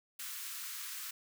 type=high-pass noise; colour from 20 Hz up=white; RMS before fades=-43 dBFS; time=0.19-1.11 s; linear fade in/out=5 ms; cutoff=1100 Hz; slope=48 dB/octave; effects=none